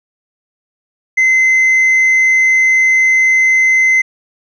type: tone with tanh clipping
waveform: sine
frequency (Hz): 2058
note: C7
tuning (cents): -29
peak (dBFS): -8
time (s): 1.17-4.02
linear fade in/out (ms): 10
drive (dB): 2
effects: none